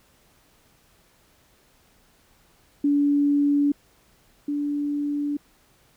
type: tone pair in turn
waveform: sine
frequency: 287.2 / 290.2 Hz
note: D4 / D4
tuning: -39 / -21 cents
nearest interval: unison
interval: 18 cents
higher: second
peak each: -17 / -23 dBFS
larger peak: first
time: 2.84-3.72 / 4.48-5.37 s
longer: second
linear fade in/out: 5 ms
effects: pink hiss -60 dBFS RMS until 5.96 s